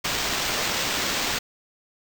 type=noise with sample-and-hold; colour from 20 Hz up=white; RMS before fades=-26 dBFS; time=0.04-1.39 s; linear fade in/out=10 ms; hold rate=11025 Hz; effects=none